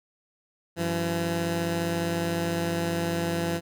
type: tone pair together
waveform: 15% pulse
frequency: 94.47 / 169.1 Hz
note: F#2 / E3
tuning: +37 / +44 cents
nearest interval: minor seventh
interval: 1007 cents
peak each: -27 / -20 dBFS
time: 0.76-3.61 s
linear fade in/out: 50 ms
effects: none